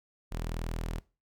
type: tone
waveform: sawtooth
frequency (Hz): 40.8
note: E1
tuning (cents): -17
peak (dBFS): -29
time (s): 0.31-1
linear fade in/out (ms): 20
effects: noise-tail reverb RT60 0.3 s tail -20 dB re dry